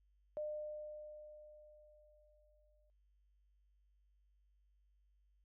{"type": "tone with exponential decay", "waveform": "sine", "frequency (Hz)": 604, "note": "D5", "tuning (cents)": 48, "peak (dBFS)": -38, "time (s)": [0.37, 2.9], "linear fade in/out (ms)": 0, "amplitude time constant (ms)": 550, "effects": ["noise-tail reverb RT60 0.2 s tail -25 dB re dry", "added 50 Hz sine -70 dBFS peak until 5.44 s"]}